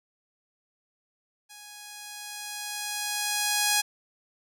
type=tone with level ramp; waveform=5% pulse; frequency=830.6 Hz; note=G#5; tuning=in tune; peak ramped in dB=-34 to -9 dBFS; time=1.49-3.82 s; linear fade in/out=20 ms; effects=none